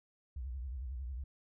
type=tone with vibrato; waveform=sine; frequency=64 Hz; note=C2; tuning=38 cents flat; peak=-38 dBFS; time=0.36-1.24 s; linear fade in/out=5 ms; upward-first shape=sine; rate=11 Hz; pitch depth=180 cents each way; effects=none